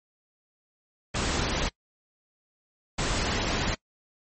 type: noise bursts at uneven times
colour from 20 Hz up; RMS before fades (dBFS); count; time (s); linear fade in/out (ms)
pink; -27; 2; 1.14-1.69 / 2.98-3.75; 10
effects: noise-tail reverb RT60 0.1 s tail -25 dB re dry + MP3 32 kbps